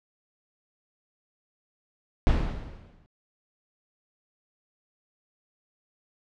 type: noise with exponential decay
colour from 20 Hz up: brown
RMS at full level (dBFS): -20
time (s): 2.27-3.06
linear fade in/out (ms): 0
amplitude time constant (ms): 170
effects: low-pass 4000 Hz 12 dB/octave